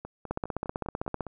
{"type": "two click trains", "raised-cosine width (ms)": 1, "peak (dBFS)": [-24, -16], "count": [7, 15], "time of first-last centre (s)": [[0.05, 1.267], [0.31, 1.207]], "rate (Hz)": [4.93, 15.6], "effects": []}